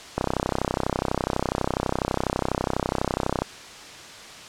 click train, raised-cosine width 1 ms, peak -8 dBFS, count 105, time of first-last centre 0.18-3.42 s, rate 32.1 Hz, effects white hiss -41 dBFS RMS until 4.48 s + low-pass 6000 Hz 12 dB/octave

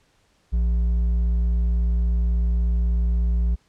sine tone with hard clipping, 58.2 Hz, A#1, 2 cents flat, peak -19 dBFS, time 0.52-3.56 s, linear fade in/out 20 ms, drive 4 dB, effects pink hiss -63 dBFS RMS until 3.68 s + low-pass 8000 Hz 12 dB/octave

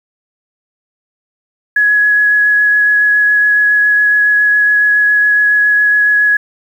sine tone with vibrato, 1681 Hz, G#6, 20 cents sharp, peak -7 dBFS, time 1.76-6.37 s, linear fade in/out 5 ms, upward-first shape sine, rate 7.2 Hz, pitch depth 10 cents each way, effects 7-bit

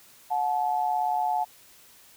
sine tone pair together, 727 / 864.6 Hz, F#5 / A5, -31 / -31 cents, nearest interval minor third, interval 300 cents, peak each -26 / -26 dBFS, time 0.3-1.45 s, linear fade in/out 20 ms, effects white hiss -54 dBFS RMS until 2.16 s

